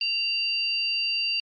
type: tone pair together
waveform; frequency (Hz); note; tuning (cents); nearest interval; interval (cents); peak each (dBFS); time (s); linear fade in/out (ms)
sine; 2773 / 4664; F7 / D8; -13 / -13; major sixth; 900; -26; 0.01-1.4; 2
effects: MP3 32 kbps